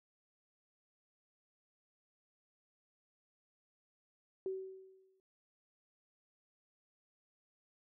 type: tone with exponential decay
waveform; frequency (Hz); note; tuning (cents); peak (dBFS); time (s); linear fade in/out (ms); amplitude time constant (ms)
sine; 380; F#4; +46; -34; 4.46-5.2; 1; 160
effects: none